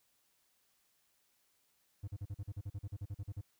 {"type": "tone bursts", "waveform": "triangle", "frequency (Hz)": 99.9, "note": "G2", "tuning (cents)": 33, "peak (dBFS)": -36, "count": 16, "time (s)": [2.03, 3.413], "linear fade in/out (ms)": 10, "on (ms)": 48, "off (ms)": 41, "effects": ["white hiss -75 dBFS RMS until 3.59 s"]}